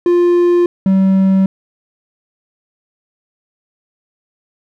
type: tone pair in turn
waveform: triangle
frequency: 350.2 / 191.61 Hz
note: F4 / G3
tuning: +5 / -39 cents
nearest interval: minor seventh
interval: 1044 cents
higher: first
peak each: -6 dBFS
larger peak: neither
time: 0.06-0.66 / 0.86-1.46 s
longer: neither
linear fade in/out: 2 ms
effects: none